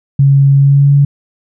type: tone with pitch glide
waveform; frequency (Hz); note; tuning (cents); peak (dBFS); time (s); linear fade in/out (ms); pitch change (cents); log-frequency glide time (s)
sine; 138.59 to 141.67; C#3 to C#3; 0 to +38; -4; 0.19-1.05; 5; +38; 0.55-0.94
effects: none